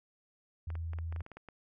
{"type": "tone", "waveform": "sine", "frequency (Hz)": 82.41, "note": "E2", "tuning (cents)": 0, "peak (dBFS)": -35, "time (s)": [0.67, 1.22], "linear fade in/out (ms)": 5}
{"type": "clicks", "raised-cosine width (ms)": 0.5, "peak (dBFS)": -33, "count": 11, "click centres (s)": [0.703, 0.754, 0.934, 0.987, 1.125, 1.162, 1.206, 1.264, 1.317, 1.37, 1.487]}
{"effects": []}